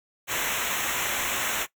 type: noise with comb filter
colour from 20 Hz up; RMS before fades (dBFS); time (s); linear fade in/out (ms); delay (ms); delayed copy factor
pink; -28; 0.27-1.67; 50; 0.21; -0.9
effects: noise-tail reverb RT60 0.1 s tail -18 dB re dry